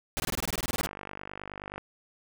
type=noise bursts; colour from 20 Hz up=pink; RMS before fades=-31 dBFS; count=14; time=0.17-0.862 s; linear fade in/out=0 ms; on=29 ms; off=22 ms
type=click train; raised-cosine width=0.5 ms; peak=-23 dBFS; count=50; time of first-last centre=0.79-1.78 s; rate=49.5 Hz
effects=none